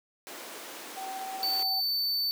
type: high-pass noise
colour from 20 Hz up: pink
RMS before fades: -43 dBFS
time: 0.27-1.63 s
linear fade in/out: 0 ms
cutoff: 290 Hz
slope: 24 dB/octave
type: tone with tremolo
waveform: sine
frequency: 767 Hz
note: G5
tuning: 38 cents flat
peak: -34 dBFS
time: 0.96-1.81 s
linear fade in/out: 20 ms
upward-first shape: sine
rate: 16 Hz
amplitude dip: 25%
type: tone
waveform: square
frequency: 4533 Hz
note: C#8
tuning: 38 cents sharp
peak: -27 dBFS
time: 1.43-2.31 s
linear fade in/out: 0 ms
effects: none